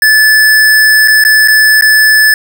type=tone with dropouts; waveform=square; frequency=1736 Hz; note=A6; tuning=24 cents flat; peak=-4 dBFS; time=0.02-2.34 s; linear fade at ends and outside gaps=2 ms; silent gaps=1.077-1.081 / 1.239-1.249 / 1.477-1.482 / 1.811-1.822 s; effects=none